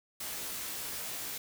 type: noise with comb filter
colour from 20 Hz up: white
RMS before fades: -39 dBFS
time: 0.2-1.38 s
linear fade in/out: 5 ms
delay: 17 ms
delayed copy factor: +0.7
effects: none